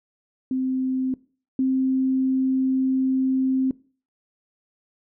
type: tone pair in turn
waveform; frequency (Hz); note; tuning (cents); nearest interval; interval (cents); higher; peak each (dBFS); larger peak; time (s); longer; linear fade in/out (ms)
sine; 260 / 262.4; C4 / C4; -11 / +5; unison; 16; second; -21 / -18; second; 0.51-1.14 / 1.59-3.71; second; 2
effects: noise-tail reverb RT60 0.4 s tail -21 dB re dry